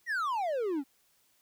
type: exponential sweep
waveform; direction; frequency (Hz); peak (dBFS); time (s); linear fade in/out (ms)
triangle; down; 1975.5 to 259.3; -27; 0.06-0.84; 50
effects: white hiss -69 dBFS RMS until 1.41 s